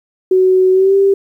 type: tone with pitch glide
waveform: sine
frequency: 373.1 to 393 Hz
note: F#4 to G4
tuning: +14 to +4 cents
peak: -7 dBFS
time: 0.31-1.14 s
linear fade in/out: 5 ms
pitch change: +90 cents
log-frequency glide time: 0.72-0.95 s
effects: 8-bit